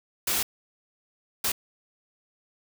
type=noise bursts at uneven times; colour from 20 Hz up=white; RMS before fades=-26 dBFS; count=2; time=0.27-0.43 / 1.44-1.52 s; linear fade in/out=5 ms; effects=none